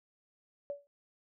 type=tone with exponential decay; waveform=sine; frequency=571 Hz; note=D5; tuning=49 cents flat; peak=-32 dBFS; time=0.7-0.87 s; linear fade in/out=0 ms; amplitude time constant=35 ms; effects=none